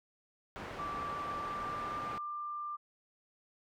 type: low-pass noise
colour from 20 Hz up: white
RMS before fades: -44 dBFS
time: 0.56-2.18 s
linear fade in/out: 0 ms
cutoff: 1300 Hz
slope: 12 dB/octave
type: tone with pitch glide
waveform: sine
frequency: 1166 to 1189.8 Hz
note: D6 to D6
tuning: -13 to +22 cents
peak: -37 dBFS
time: 0.78-2.77 s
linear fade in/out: 20 ms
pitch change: +35 cents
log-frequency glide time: 1.23-1.98 s
effects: none